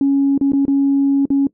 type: tone with dropouts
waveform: sine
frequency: 277.1 Hz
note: C#4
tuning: 1 cent flat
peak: -10 dBFS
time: 0.01-1.47 s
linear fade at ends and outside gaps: 2 ms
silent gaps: 0.378-0.411 / 0.52-0.533 / 0.653-0.68 / 1.255-1.303 s
effects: noise-tail reverb RT60 0.1 s tail -20 dB re dry + tanh soft clip ceiling -7 dBFS